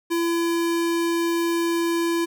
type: tone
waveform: square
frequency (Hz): 337.4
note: E4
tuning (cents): +40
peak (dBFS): -21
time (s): 0.1-2.26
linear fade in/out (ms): 20
effects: none